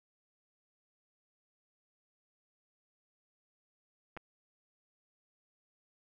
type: clicks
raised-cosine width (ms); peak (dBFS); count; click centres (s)
0.5; -30; 2; 4.167 / 4.173
effects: none